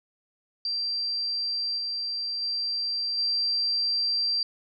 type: tone with level steps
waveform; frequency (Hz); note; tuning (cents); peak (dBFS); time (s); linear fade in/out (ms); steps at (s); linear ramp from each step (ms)
sine; 4711; D8; +5; -26 / -28 / -26 / -23; 0.65-4.43; 2; 1.77 / 2.41 / 3.17; 20
effects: none